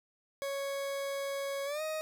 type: tone with pitch glide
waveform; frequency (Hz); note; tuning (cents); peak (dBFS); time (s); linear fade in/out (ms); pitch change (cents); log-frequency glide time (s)
40% pulse; 554.4 to 625.9; C#5 to D#5; 0 to +10; -33; 0.42-2.01; 0; +210; 1.65-1.82
effects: none